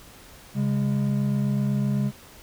triangle tone pair together, 136 / 203.8 Hz, C#3 / G#3, -33 / -32 cents, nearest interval perfect fifth, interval 701 cents, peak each -22 dBFS, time 0.54-2.12 s, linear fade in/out 50 ms, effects pink hiss -48 dBFS RMS until 2.42 s

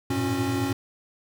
square tone cluster, 95.8 / 108.9 / 118.5 / 274.6 / 361.8 Hz, G2 / A2 / A#2 / C#4 / F#4, -39 / -17 / +29 / -16 / -39 cents, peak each -35 / -33 / -33 / -27 / -33 dBFS, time 0.1-0.73 s, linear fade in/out 5 ms, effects none

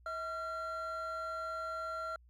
triangle tone pair together, 643.9 / 1371 Hz, E5 / F6, -41 / -32 cents, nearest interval octave + minor second, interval 1309 cents, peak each -40 / -36 dBFS, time 0.06-2.16 s, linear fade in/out 2 ms, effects tanh soft clip ceiling -28 dBFS + added 60 Hz sine -59 dBFS peak until 2.29 s

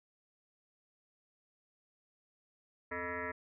sine tone with frequency modulation, 1156 Hz, D6, 28 cents flat, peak -36 dBFS, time 2.91-3.32 s, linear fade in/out 10 ms, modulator 179 Hz, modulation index 5.1, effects none

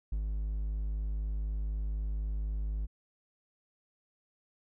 triangle tone with ADSR envelope, 52 Hz, G#1, 3 cents sharp, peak -27 dBFS, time 0.12-2.87 s, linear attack 6 ms, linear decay 78 ms, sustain -2 dB, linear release 25 ms, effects none

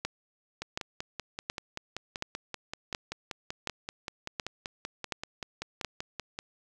two click trains, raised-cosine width 0.2 ms, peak -14 / -18 dBFS, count 9 / 31, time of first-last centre 0.05-5.847 / 0.62-6.389 s, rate 1.38 / 5.2 Hz, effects none

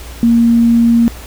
sine tone, 233.1 Hz, A#3, in tune, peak -6 dBFS, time 0.23-1.08 s, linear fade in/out 0 ms, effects added 60 Hz sine -29 dBFS peak until 1.26 s + pink hiss -34 dBFS RMS until 1.26 s

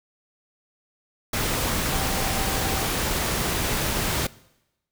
sine tone in noise, 774 Hz, G5, 22 cents flat, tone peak -34 dBFS, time 1.92-2.86 s, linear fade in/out 5 ms, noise pink, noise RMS -25 dBFS, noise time 1.33-4.27 s, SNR -12 dB, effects noise-tail reverb RT60 0.9 s tail -21 dB re dry

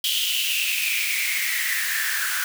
white noise with high-pass filter sweep, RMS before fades -24 dBFS, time 0.04-2.44 s, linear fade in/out 2 ms, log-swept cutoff 3200 to 1500 Hz, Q 8.4, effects none

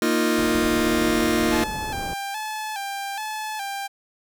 sawtooth chord, Bb suspended fourth, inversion none, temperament just, 233.1 / 310.8 / 349.6 Hz, Bb3 / Eb4 / F4, 0 / -2 / +2 cents, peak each -19 dBFS, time 0.02-1.64 s, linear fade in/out 2 ms
pink low-pass noise, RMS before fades -33 dBFS, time 0.38-2.14 s, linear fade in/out 5 ms, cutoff 810 Hz, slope 12 dB/octave
sawtooth tone with vibrato, 827 Hz, G#5, 8 cents flat, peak -24 dBFS, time 1.51-3.88 s, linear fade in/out 20 ms, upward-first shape square, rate 1.2 Hz, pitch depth 72 cents each way
effects none

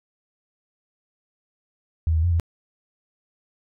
sine tone with pitch steps, 80.9 / 79.8 / 87.2 / 83.6 Hz, E2 / D#2 / F2 / E2, -32 / +44 / -2 / +25 cents, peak -17 dBFS, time 2.07-2.398 s, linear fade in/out 0 ms, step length 82 ms, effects none

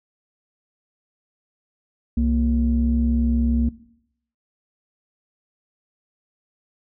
sine tone pair together, 65.41 / 233.1 Hz, C2 / A#3, 0 / 0 cents, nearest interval octave + minor seventh, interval 2200 cents, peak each -19 dBFS, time 2.17-3.69 s, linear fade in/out 5 ms, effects noise-tail reverb RT60 0.7 s tail -18 dB re dry + tanh soft clip ceiling -10 dBFS

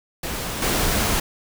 pink noise with level steps, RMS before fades -28 / -21 dBFS, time 0.23-1.2 s, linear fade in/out 5 ms, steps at 0.62 s, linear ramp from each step 2 ms, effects none

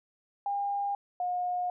sine tone pair in turn, 805 / 718.3 Hz, G5 / F5, +46 / +48 cents, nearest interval major second, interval 198 cents, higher first, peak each -28 dBFS, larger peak neither, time 0.46-0.95 / 1.2-1.7 s, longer second, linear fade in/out 2 ms, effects none

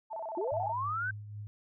sine tone with vibrato, 760 Hz, F#5, 46 cents sharp, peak -36 dBFS, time 0.1-0.73 s, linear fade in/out 20 ms, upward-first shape square, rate 16 Hz, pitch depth 260 cents each way
sine linear sweep, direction up, 325.1 to 1568 Hz, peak -31 dBFS, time 0.37-1.11 s, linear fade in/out 5 ms
sine tone with tremolo, 104.3 Hz, G#2, 8 cents sharp, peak -38 dBFS, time 0.52-1.47 s, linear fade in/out 0 ms, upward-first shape triangle, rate 3.7 Hz, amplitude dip 50%
effects none

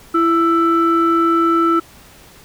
sine tone pair together, 333.5 / 1324.8 Hz, E4 / E6, +20 / +8 cents, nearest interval 2 octaves, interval 2388 cents, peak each -13 dBFS, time 0.14-1.8 s, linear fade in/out 10 ms, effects tanh soft clip ceiling -6 dBFS + pink hiss -44 dBFS RMS until 2.44 s

